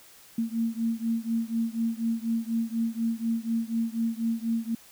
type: beating tone pair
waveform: sine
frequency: 226.6 / 230.7 Hz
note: A#3 / A#3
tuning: -49 / -18 cents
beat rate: 4.1 Hz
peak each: -28 / -29 dBFS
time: 0.38-4.75 s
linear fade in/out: 5 ms
effects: white hiss -53 dBFS RMS until 4.91 s